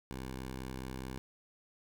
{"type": "tone", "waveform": "10% pulse", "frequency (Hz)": 64.8, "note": "C2", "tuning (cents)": -16, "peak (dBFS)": -32, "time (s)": [0.11, 1.18], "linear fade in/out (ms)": 0, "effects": []}